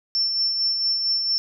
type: tone with tremolo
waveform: sine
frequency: 5390 Hz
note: E8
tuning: 38 cents sharp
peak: -18 dBFS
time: 0.15-1.38 s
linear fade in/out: 0 ms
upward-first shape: sine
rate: 4.4 Hz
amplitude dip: 40%
effects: none